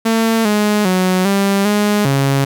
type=tone with pitch steps; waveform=sawtooth; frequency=225.4 / 209.3 / 184.7 / 197.8 / 207.5 / 137.6 Hz; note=A3 / G#3 / F#3 / G3 / G#3 / C#3; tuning=+42 / +14 / -3 / +16 / -1 / -12 cents; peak=-8 dBFS; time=0.05-2.45 s; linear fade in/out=10 ms; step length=400 ms; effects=none